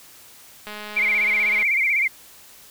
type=click train; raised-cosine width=0.3 ms; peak=-19 dBFS; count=202; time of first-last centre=0.67-1.627 s; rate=210 Hz
type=tone with vibrato; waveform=sine; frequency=2217 Hz; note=C#7; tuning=in tune; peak=-17 dBFS; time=0.96-2.08 s; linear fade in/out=10 ms; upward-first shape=sine; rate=16 Hz; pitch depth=120 cents each way
effects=white hiss -47 dBFS RMS until 2.7 s